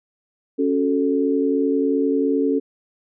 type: chord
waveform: sine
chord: F# minor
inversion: second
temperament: equal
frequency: 277.2 / 370 / 440 Hz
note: C#4 / F#4 / A4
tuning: 0 / 0 / 0 cents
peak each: -19 / -25 / -21 dBFS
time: 0.58-2.6 s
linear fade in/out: 20 ms
effects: none